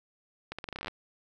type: accelerating click train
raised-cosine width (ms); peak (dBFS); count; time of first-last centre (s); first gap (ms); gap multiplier
0.3; -21; 13; 0.52-0.882; 66; 0.84
effects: none